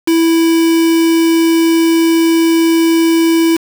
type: tone with quantisation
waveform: triangle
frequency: 329.6 Hz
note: E4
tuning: in tune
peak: -6 dBFS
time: 0.07-3.57 s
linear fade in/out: 10 ms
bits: 3
effects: none